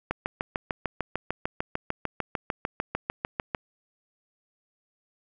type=click train; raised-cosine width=0.5 ms; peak=-12 dBFS; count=24; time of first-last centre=0.11-3.548 s; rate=6.69 Hz; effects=none